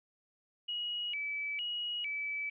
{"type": "tone with vibrato", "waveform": "sine", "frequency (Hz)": 2584, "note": "E7", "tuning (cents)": -35, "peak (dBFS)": -34, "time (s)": [0.68, 2.5], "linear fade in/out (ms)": 10, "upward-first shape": "square", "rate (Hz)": 1.1, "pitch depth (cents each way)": 200, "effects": []}